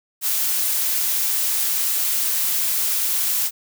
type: noise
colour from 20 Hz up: blue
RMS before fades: -21 dBFS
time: 0.21-3.51 s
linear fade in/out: 50 ms
effects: none